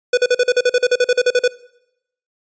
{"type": "tone bursts", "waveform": "square", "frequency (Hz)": 493.9, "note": "B4", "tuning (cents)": 0, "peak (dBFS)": -11, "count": 16, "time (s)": [0.13, 1.479], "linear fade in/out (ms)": 5, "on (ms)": 44, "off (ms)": 43, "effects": ["noise-tail reverb RT60 0.8 s tail -21 dB re dry", "resampled to 16000 Hz"]}